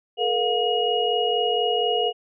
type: tone cluster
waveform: sine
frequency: 431.8 / 476 / 713 / 2885 Hz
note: A4 / A#4 / F5 / F#7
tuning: -33 / +36 / +36 / -44 cents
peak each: -25 dBFS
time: 0.17-2.13 s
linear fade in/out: 50 ms
effects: none